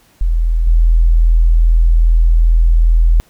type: tone with level steps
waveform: sine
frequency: 41.24 Hz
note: E1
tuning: 2 cents sharp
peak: -10 / -6 dBFS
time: 0.21-3.2 s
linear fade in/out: 0 ms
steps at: 0.67 s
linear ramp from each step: 5 ms
effects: pink hiss -51 dBFS RMS until 3.29 s